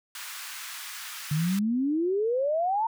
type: high-pass noise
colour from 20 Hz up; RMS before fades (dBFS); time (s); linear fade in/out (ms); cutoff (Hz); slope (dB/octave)
pink; -39; 0.15-1.59; 2; 1200; 24
type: exponential sweep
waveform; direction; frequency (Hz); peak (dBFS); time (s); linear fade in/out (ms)
sine; up; 145.9 to 923; -23; 1.31-2.87; 5
effects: none